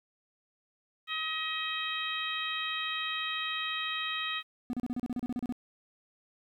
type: harmonic tone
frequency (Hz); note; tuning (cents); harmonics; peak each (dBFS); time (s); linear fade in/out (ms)
634; D#5; +32; 2 / 3 / 4 / 5 / 6; -38 / -38 / -38 / -38 / -38; 1.07-4.43; 50
type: tone bursts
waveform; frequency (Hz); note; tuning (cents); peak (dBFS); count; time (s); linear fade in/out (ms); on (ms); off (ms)
triangle; 245.7; B3; -9; -28; 13; 4.7-5.524; 0; 32; 34
effects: 11-bit